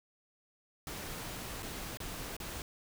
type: noise with dropouts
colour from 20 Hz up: pink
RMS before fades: -42 dBFS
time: 0.87-2.62 s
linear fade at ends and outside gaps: 1 ms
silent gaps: 1.624-1.628 / 1.972-2.002 / 2.366-2.401 s
effects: none